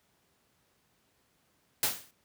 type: noise with exponential decay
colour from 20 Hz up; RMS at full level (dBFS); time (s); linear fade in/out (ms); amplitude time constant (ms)
white; -24; 1.83-2.11; 2; 59
effects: pink hiss -71 dBFS RMS until 2.24 s + high-pass 80 Hz 12 dB/octave